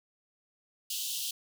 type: high-pass noise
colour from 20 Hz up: pink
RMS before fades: -35 dBFS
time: 0.9-1.31 s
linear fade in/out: 5 ms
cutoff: 2800 Hz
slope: 96 dB/octave
effects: none